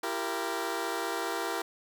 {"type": "chord", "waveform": "15% pulse", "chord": "E diminished", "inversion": "none", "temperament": "equal with one note detuned", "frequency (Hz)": [337.1, 392, 466.2], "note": ["E4", "G4", "Bb4"], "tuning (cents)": [39, 0, 0], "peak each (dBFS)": -29, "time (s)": [0.03, 1.62], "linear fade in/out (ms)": 5, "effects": []}